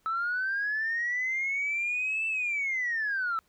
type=linear two-way sweep; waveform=sine; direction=up then down; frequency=1300 to 2660 to 1300 Hz; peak=-26 dBFS; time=0.06-3.39 s; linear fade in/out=0 ms; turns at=2.27 s; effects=tanh soft clip ceiling -23 dBFS + pink hiss -69 dBFS RMS until 3.48 s